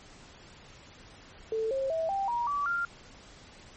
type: tone with pitch steps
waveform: sine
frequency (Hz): 443.5 / 536.6 / 649.3 / 785.7 / 950.7 / 1150.3 / 1391.9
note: A4 / C5 / E5 / G5 / A#5 / D6 / F6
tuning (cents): +14 / +44 / -26 / +4 / +34 / -36 / -6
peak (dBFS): -27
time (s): 1.52-2.85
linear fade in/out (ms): 2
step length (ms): 190
effects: pink hiss -52 dBFS RMS until 3.76 s + MP3 32 kbps